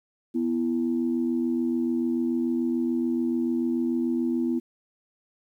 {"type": "tone pair together", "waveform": "sine", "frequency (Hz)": [246.9, 333.8], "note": ["B3", "E4"], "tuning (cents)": [0, 22], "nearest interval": "perfect fourth", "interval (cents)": 522, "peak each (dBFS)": [-24, -26], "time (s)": [0.34, 4.6], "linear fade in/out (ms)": 20, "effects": ["tanh soft clip ceiling -15 dBFS", "10-bit"]}